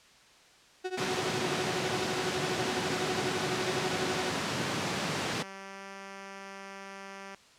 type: tone with tremolo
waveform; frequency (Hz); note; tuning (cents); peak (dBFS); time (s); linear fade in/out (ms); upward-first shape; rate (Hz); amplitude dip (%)
35% pulse; 370; F#4; 0; -28; 0.84-4.31; 10; triangle; 12; 95
type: high-pass noise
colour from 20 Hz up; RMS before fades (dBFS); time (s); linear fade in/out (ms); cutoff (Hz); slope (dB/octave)
pink; -32; 0.97-5.43; 10; 120; 24
type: tone with pitch glide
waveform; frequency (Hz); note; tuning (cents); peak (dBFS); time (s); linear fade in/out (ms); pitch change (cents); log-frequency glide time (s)
5% pulse; 187.6 to 195.57; F#3 to G3; +24 to -4; -31; 3.59-7.35; 0; +72; 3.98-5.83
effects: white hiss -58 dBFS RMS until 7.58 s + low-pass 6000 Hz 12 dB/octave